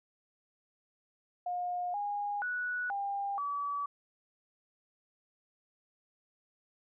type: tone with pitch steps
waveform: sine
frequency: 714 / 819 / 1473 / 800 / 1145 Hz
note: F5 / G#5 / F#6 / G5 / D6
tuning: +38 / -24 / -8 / +35 / -44 cents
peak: -32 dBFS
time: 1.46-3.86 s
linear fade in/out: 5 ms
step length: 480 ms
effects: none